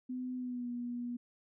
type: tone with pitch glide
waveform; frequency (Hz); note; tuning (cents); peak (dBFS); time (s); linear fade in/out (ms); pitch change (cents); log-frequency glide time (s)
sine; 252.8 to 241.9; B3 to B3; +41 to -36; -36; 0.09-1.17; 10; -77; 0.36-0.69
effects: none